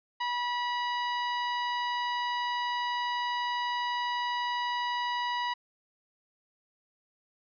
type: tone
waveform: sawtooth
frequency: 972 Hz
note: B5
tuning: 28 cents flat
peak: -25 dBFS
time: 0.2-5.54 s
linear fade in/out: 10 ms
effects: resampled to 11025 Hz